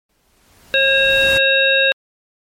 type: noise with exponential growth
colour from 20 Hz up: pink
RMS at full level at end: -25 dBFS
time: 0.09-1.38 s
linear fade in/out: 5 ms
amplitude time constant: 280 ms
type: harmonic tone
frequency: 540 Hz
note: C#5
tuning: 45 cents flat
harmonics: 1 / 3 / 5 / 7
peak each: -17 / -16 / -16 / -18 dBFS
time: 0.74-1.92 s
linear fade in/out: 0 ms
effects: MP3 64 kbps